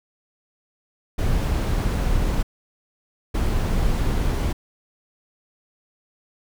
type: noise bursts at uneven times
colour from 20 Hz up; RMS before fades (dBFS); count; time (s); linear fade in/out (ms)
brown; -21; 2; 1.18-2.43 / 3.34-4.53; 10
effects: none